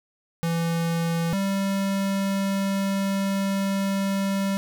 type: tone pair in turn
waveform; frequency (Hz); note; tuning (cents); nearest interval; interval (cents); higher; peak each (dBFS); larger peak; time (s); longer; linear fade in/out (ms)
square; 167.1 / 195.86; E3 / G3; +24 / -1; minor third; 275; second; -23; neither; 0.43-1.33 / 1.33-4.57; second; 0
effects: none